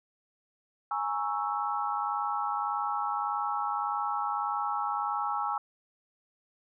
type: chord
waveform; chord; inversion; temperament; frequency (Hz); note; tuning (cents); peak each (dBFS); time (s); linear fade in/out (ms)
sine; A# half-diminished seventh; third; equal; 830.6 / 932.3 / 1108.7 / 1318.5; G#5 / A#5 / C#6 / E6; 0 / 0 / 0 / 0; -32 / -37 / -35 / -33; 0.91-5.58; 2
effects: none